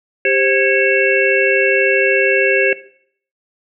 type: tone cluster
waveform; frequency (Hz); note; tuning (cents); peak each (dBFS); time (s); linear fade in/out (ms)
sine; 395.3 / 528 / 1649 / 2211 / 2684; G4 / C5 / G#6 / C#7 / E7; +15 / +16 / -13 / -5 / +31; -18; 0.25-2.73; 2
effects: noise-tail reverb RT60 0.6 s tail -17 dB re dry